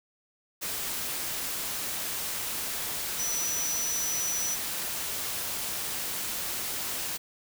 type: tone in noise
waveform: sine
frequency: 5920 Hz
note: F#8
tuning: in tune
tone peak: -29 dBFS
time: 3.18-4.56 s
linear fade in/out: 20 ms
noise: white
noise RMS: -33 dBFS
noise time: 0.61-7.18 s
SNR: +1 dB
effects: none